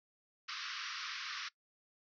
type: band-pass noise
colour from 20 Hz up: pink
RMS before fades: -43 dBFS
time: 0.48-1.49 s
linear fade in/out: 10 ms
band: 1100 to 5800 Hz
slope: 96 dB/octave
effects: noise-tail reverb RT60 0.1 s tail -21 dB re dry